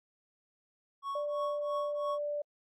triangle tone with tremolo, 1108.7 Hz, C#6, in tune, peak -31 dBFS, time 1.02-2.19 s, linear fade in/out 50 ms, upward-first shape triangle, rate 3 Hz, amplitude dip 100%
sine tone, 587.3 Hz, D5, in tune, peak -32 dBFS, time 1.15-2.42 s, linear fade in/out 5 ms
effects AAC 48 kbps

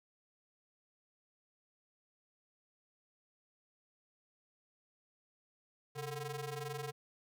sawtooth ring-modulated tone, 293.7 Hz, D4, in tune, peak -33 dBFS, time 5.95-6.92 s, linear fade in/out 20 ms, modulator 158 Hz, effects none

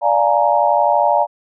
sine chord, Bb dominant seventh, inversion first, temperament equal with one note detuned, 587.3 / 698.5 / 840.3 / 932.3 Hz, D5 / F5 / Ab5 / Bb5, 0 / 0 / +20 / 0 cents, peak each -17 dBFS, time 0.01-1.27 s, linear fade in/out 50 ms, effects none

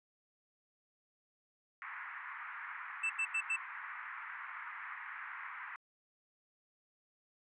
white band-pass noise, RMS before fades -46 dBFS, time 1.82-5.76 s, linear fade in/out 0 ms, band 970 to 2100 Hz, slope 48 dB/octave
triangle tone bursts, 2651 Hz, E7, 9 cents sharp, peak -30 dBFS, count 4, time 3.03-3.564 s, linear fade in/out 10 ms, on 69 ms, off 86 ms
effects resampled to 22050 Hz

